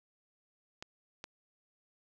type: clicks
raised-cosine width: 0.2 ms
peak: -25 dBFS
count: 2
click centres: 0.825 / 1.241 s
effects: none